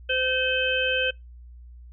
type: harmonic tone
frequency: 515 Hz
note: C5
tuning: 28 cents flat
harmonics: 1 / 3 / 5 / 6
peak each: -27 / -27 / -27 / -27 dBFS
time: 0.09-1.11 s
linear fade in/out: 10 ms
effects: noise-tail reverb RT60 0.2 s tail -26 dB re dry + added 60 Hz sine -42 dBFS peak until 1.92 s